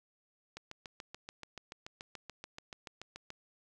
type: click train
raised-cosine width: 0.2 ms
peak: -27 dBFS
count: 20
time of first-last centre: 0.57-3.304 s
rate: 6.95 Hz
effects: none